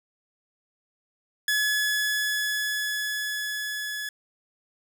sawtooth tone with level ramp, 1702 Hz, G#6, 42 cents sharp, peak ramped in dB -18 to -27 dBFS, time 1.48-4.09 s, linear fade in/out 2 ms, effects none

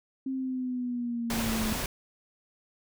sine linear sweep, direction down, 266.7 to 216.9 Hz, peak -29 dBFS, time 0.26-1.73 s, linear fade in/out 5 ms
pink noise, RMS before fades -32 dBFS, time 1.3-1.86 s, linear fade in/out 2 ms
effects none

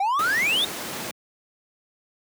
triangle exponential sweep, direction up, 750 to 3729 Hz, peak -18 dBFS, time 0-0.65 s, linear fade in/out 5 ms
pink noise, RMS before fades -31 dBFS, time 0.19-1.11 s, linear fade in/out 2 ms
effects high-pass 200 Hz 12 dB/octave

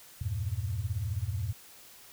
sine chord, E diminished, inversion none, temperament equal, 82.41 / 98 / 116.54 Hz, E2 / G2 / Bb2, 0 / 0 / 0 cents, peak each -36 / -33 / -35 dBFS, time 0.21-1.53 s, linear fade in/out 5 ms, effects white hiss -53 dBFS RMS until 2.12 s

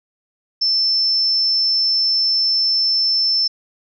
sine tone, 5310 Hz, E8, 12 cents sharp, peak -14 dBFS, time 0.61-3.48 s, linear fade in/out 10 ms, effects none

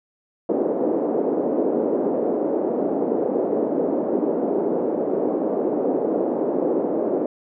white band-pass noise, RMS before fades -22 dBFS, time 0.49-7.26 s, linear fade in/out 2 ms, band 260 to 520 Hz, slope 24 dB/octave, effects none

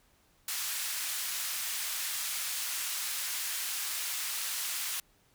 white band-pass noise, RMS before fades -35 dBFS, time 0.48-5 s, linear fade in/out 2 ms, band 1300 to 15000 Hz, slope 12 dB/octave, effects pink hiss -67 dBFS RMS until 5.34 s

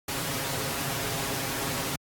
pink noise with comb filter, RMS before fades -30 dBFS, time 0.08-1.96 s, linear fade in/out 5 ms, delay 7.3 ms, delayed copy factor +0.8, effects high-pass 80 Hz 12 dB/octave + AAC 64 kbps

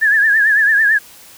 sine tone with vibrato, 1711 Hz, A6, 49 cents flat, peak -9 dBFS, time 0.01-0.99 s, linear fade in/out 20 ms, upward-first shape triangle, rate 9 Hz, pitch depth 110 cents each way, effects white hiss -41 dBFS RMS until 1.37 s

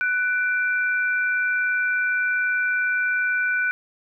sine tone pair together, 1489.4 / 2352 Hz, F#6 / D7, +11 / +2 cents, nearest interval minor sixth, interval 791 cents, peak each -20 / -28 dBFS, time 0.01-3.71 s, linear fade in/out 0 ms, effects none

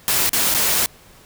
white noise with dropouts, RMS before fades -18 dBFS, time 0.08-0.86 s, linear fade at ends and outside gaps 0 ms, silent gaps 0.293-0.332 / 0.541-0.547 s, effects pink hiss -48 dBFS RMS until 1.25 s

